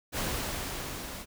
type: noise with level ramp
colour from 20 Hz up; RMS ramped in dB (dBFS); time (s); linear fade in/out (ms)
pink; -31 to -41; 0.12-1.26; 50
effects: none